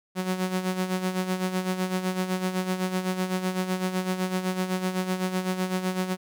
sawtooth tone with tremolo, 185 Hz, F#3, in tune, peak -19 dBFS, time 0.15-6.17 s, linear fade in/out 50 ms, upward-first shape sine, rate 7.9 Hz, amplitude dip 65%, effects none

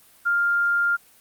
sine tone, 1400 Hz, F6, 4 cents sharp, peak -18 dBFS, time 0.25-0.97 s, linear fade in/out 20 ms, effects white hiss -54 dBFS RMS until 1.2 s + Opus 32 kbps

